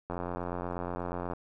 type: click train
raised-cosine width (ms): 1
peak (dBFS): -21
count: 110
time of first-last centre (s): 0.1-1.334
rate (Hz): 88.3
effects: none